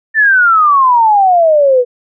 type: exponential sweep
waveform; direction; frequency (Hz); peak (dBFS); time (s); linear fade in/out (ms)
sine; down; 1800 to 480.8; -5; 0.14-1.85; 50
effects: none